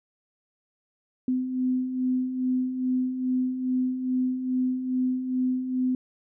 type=beating tone pair; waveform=sine; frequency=253.1 / 255.5 Hz; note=B3 / C4; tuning=+43 / -41 cents; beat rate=2.4 Hz; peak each=-32 / -24 dBFS; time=1.28-5.95 s; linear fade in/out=2 ms; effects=none

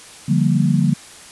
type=chord; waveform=sine; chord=G minor seventh; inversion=second; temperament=equal; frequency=146.83 / 174.61 / 196 / 233.1 Hz; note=D3 / F3 / G3 / Bb3; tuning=0 / 0 / 0 / 0 cents; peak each=-17 / -18 / -20 / -20 dBFS; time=0.28-0.94 s; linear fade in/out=10 ms; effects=white hiss -40 dBFS RMS until 1.31 s + resampled to 24000 Hz

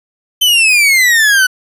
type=exponential sweep; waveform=40% pulse; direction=down; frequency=3093 to 1480 Hz; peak=-6 dBFS; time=0.41-1.47 s; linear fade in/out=10 ms; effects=resampled to 32000 Hz

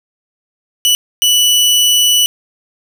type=tone bursts at uneven times; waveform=sawtooth; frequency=2960 Hz; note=F#7; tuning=in tune; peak=-5 dBFS; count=2; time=0.85-0.95 / 1.22-2.26 s; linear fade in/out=0 ms; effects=none

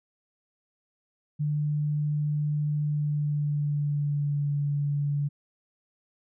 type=tone with pitch glide; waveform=sine; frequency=148.8 to 144.15 Hz; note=D3 to D3; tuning=+23 to -32 cents; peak=-24 dBFS; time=1.39-5.29 s; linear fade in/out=20 ms; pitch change=-55 cents; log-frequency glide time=2.84-4.51 s; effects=none

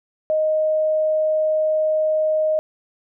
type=tone; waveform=sine; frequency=622.3 Hz; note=D#5; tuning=in tune; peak=-16 dBFS; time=0.3-2.59 s; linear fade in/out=0 ms; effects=none

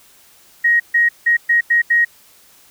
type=tone bursts at uneven times; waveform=sine; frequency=1883 Hz; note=A#6; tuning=17 cents sharp; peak=-10 dBFS; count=6; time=0.64-0.8 / 0.94-1.09 / 1.26-1.37 / 1.49-1.61 / 1.7-1.82 / 1.9-2.05 s; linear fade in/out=10 ms; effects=white hiss -49 dBFS RMS until 2.7 s

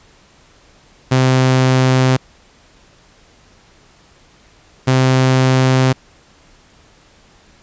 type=tone pair in turn; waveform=sawtooth; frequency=129.7 / 130.23 Hz; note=C3 / C3; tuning=-15 / -8 cents; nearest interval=unison; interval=7 cents; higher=second; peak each=-6 dBFS; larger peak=neither; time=1.11-2.17 / 4.87-5.93 s; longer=neither; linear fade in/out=10 ms; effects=pink hiss -49 dBFS RMS until 7.62 s + resampled to 16000 Hz

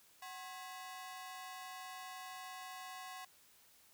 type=ring-modulated tone; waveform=sawtooth; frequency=911 Hz; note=A#5; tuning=40 cents flat; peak=-40 dBFS; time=0.22-3.25 s; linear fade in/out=5 ms; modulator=163 Hz; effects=white hiss -66 dBFS RMS until 3.93 s

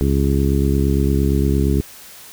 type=harmonic tone; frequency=68.7 Hz; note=C#2; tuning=15 cents flat; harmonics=1 / 2 / 3 / 4 / 5 / 6; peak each=-17 / -20 / -22 / -23 / -24 / -25 dBFS; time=0.01-1.81 s; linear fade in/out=0 ms; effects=white hiss -40 dBFS RMS until 2.32 s

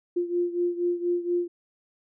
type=beating tone pair; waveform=sine; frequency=349.2 / 353.4 Hz; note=F4 / F4; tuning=0 / +21 cents; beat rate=4.2 Hz; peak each=-25 / -29 dBFS; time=0.16-1.48 s; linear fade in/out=10 ms; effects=none

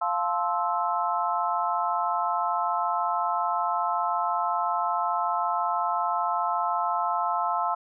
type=chord; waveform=sine; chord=F major seventh; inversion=none; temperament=just; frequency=698.5 / 873.1 / 1047.7 / 1309.6 Hz; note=F5 / A5 / C6 / E6; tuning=0 / -14 / +2 / -12 cents; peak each=-29 dBFS; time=0.01-7.75 s; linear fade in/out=10 ms; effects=none

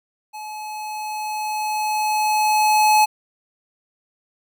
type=tone with level ramp; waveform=square; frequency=854 Hz; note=G#5; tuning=48 cents sharp; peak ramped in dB=-32 to -12 dBFS; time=0.33-3.06 s; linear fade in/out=20 ms; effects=none

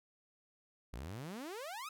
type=exponential sweep; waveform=sawtooth; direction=up; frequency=52.5 to 1318.5 Hz; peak=-39 dBFS; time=0.93-1.89 s; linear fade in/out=5 ms; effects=none

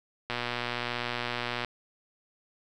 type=click train; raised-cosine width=0.3 ms; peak=-15 dBFS; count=164; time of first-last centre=0.3-1.647 s; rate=121 Hz; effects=none

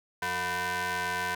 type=ring-modulated tone; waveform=sawtooth; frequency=270.3 Hz; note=C#4; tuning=44 cents flat; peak=-22 dBFS; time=0.22-1.35 s; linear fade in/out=5 ms; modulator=1260 Hz; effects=none

